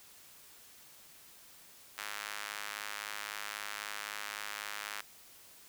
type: tone with high-pass filter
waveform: square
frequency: 51.91 Hz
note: G#1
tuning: in tune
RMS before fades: -42 dBFS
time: 1.98-5.01 s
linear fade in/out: 0 ms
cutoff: 1500 Hz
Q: 1.2
effects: white hiss -57 dBFS RMS until 5.68 s